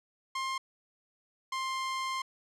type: tone pair in turn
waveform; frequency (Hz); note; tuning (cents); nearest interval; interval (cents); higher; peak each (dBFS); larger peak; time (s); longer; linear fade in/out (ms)
sawtooth; 1060 / 1053.3; C6 / C6; +22 / +11; unison; 11; first; -28; neither; 0.35-0.58 / 1.52-2.22; second; 5
effects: low-pass 7000 Hz 12 dB/octave